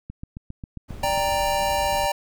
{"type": "click train", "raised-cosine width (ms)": 5, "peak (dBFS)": -22, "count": 9, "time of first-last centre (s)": [0.1, 1.177], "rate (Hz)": 7.43}
{"type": "noise", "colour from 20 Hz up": "brown", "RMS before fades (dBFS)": -35, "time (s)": [0.88, 2.07], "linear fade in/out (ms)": 20}
{"type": "chord", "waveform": "square", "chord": "G minor", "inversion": "second", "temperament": "equal with one note detuned", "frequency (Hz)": [587.3, 790.8, 932.3], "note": ["D5", "G5", "Bb5"], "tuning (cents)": [0, 15, 0], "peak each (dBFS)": -26, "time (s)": [1.03, 2.12], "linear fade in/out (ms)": 5}
{"effects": []}